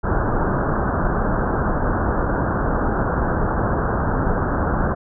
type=low-pass noise; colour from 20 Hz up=pink; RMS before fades=-20 dBFS; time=0.03-4.95 s; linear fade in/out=20 ms; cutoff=1600 Hz; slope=96 dB/octave; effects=none